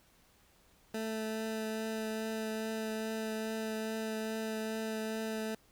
20% pulse tone with vibrato, 220 Hz, A3, in tune, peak -30 dBFS, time 0.94-5.55 s, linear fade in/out 5 ms, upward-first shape triangle, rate 2.4 Hz, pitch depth 12 cents each way, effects pink hiss -66 dBFS RMS until 5.71 s

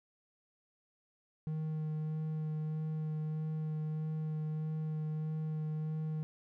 triangle tone with vibrato, 155.56 Hz, D#3, in tune, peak -32 dBFS, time 1.47-6.23 s, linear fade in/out 0 ms, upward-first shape sine, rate 1.6 Hz, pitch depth 12 cents each way, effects none

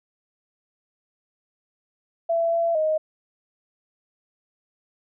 sine tone with pitch steps, 669 / 673 / 624 Hz, E5 / E5 / D#5, +25 / +36 / +5 cents, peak -19 dBFS, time 2.29-2.98 s, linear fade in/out 10 ms, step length 230 ms, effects none

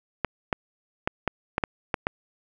clicks, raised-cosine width 0.5 ms, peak -8 dBFS, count 8, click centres 0.247 / 0.528 / 1.075 / 1.277 / 1.581 / 1.638 / 1.942 / 2.069 s, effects none

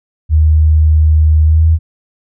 sine tone with pitch glide, 77.7 to 80.67 Hz, D#2 to E2, -2 to -37 cents, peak -5 dBFS, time 0.29-1.79 s, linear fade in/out 50 ms, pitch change +65 cents, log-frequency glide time 1.45-1.67 s, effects none

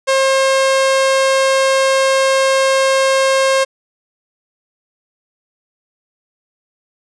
sawtooth tone, 535 Hz, C5, 38 cents sharp, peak -7 dBFS, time 0.07-3.65 s, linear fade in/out 20 ms, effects resampled to 22050 Hz + 8-bit

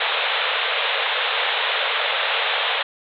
white band-pass noise, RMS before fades -22 dBFS, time 0-2.83 s, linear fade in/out 5 ms, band 440 to 3800 Hz, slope 96 dB/octave, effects none

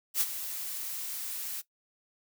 blue noise with ADSR envelope, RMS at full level -25 dBFS, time 0.14-1.62 s, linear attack 70 ms, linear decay 39 ms, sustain -12 dB, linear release 22 ms, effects noise-tail reverb RT60 0.1 s tail -17 dB re dry

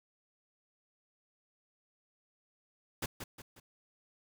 pink noise with echo, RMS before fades -36 dBFS, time 3.02-3.06 s, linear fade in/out 5 ms, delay 180 ms, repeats 3, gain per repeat -7 dB, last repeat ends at 3.6 s, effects none

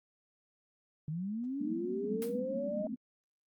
sine linear sweep, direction up, 146.83 to 630 Hz, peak -34 dBFS, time 1.08-2.87 s, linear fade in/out 2 ms
pink band-pass noise, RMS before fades -39 dBFS, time 1.6-2.96 s, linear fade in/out 20 ms, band 190 to 270 Hz, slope 96 dB/octave
white noise with exponential decay, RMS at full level -41 dBFS, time 2.22-2.4 s, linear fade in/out 1 ms, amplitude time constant 37 ms
effects Opus 48 kbps

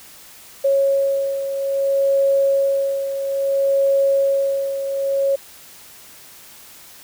sine beating tone pair, 550 / 550.6 Hz, C#5 / C#5, -14 / -12 cents, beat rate 0.6 Hz, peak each -16 / -23 dBFS, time 0.64-5.36 s, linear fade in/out 10 ms, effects white hiss -43 dBFS RMS until 7.03 s

